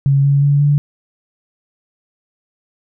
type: tone with pitch steps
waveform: sine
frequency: 138.59 / 140.69 / 142.82 / 144.98 Hz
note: C#3 / C#3 / D3 / D3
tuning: 0 / +26 / -48 / -22 cents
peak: -9 dBFS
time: 0.06-0.78 s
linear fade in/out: 0 ms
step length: 180 ms
effects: none